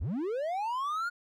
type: linear sweep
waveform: triangle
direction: up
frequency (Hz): 46.25 to 1447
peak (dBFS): -28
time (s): 0-1.1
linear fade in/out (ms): 20
effects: none